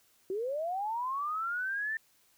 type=linear sweep; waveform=sine; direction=up; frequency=364.3 to 1800 Hz; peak=-31 dBFS; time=0.3-1.97 s; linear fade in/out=2 ms; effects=white hiss -67 dBFS RMS until 2.37 s